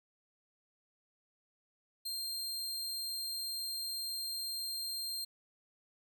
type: tone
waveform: sawtooth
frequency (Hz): 4186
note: C8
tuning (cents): 0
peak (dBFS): -34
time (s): 2.05-5.25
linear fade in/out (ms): 10
effects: none